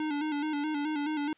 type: tone with vibrato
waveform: square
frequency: 298.7 Hz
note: D4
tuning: 29 cents sharp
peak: -30 dBFS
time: 0-1.33 s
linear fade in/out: 2 ms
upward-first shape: square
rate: 4.7 Hz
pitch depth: 56 cents each way
effects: white hiss -66 dBFS RMS until 1.37 s + resampled to 8000 Hz